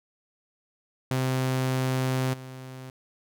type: tone with level steps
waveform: sawtooth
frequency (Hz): 130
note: C3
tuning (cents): -11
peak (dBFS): -20 / -35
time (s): 1.11-2.9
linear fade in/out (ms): 2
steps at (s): 2.33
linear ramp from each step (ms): 10
effects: none